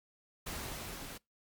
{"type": "noise with level ramp", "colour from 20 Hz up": "pink", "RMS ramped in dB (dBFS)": [-40, -46], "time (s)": [0.46, 1.18], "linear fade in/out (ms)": 10, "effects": ["noise-tail reverb RT60 0.2 s tail -25 dB re dry", "MP3 96 kbps"]}